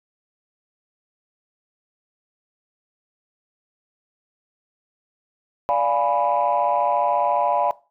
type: chord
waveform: sine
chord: D diminished seventh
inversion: none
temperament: equal with one note detuned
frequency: 584.3 / 698.5 / 830.6 / 987.8 Hz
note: D5 / F5 / Ab5 / Cb6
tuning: -9 / 0 / 0 / 0 cents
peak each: -22 dBFS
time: 5.69-7.71 s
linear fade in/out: 0 ms
effects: noise-tail reverb RT60 0.3 s tail -18 dB re dry + tanh soft clip ceiling -10 dBFS